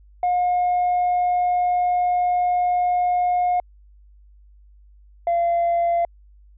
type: tone pair in turn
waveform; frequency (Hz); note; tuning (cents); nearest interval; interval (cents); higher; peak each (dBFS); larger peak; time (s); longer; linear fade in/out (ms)
sine; 717 / 686.5; F5 / F5; +45 / -30; minor second; 75; first; -15; neither; 0.23-3.6 / 5.27-6.05; first; 2
effects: tanh soft clip ceiling -15 dBFS + added 50 Hz sine -47 dBFS peak until 6.57 s